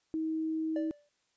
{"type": "tone", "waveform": "sine", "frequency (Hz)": 318.1, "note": "D#4", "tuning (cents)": 38, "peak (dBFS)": -30, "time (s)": [0.14, 0.91], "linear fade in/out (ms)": 0}
{"type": "tone with exponential decay", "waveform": "triangle", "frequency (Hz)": 585, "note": "D5", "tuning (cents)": -7, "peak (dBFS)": -30, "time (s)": [0.76, 1.09], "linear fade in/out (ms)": 2, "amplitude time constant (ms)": 71}
{"effects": ["white hiss -75 dBFS RMS until 1.36 s", "resampled to 16000 Hz"]}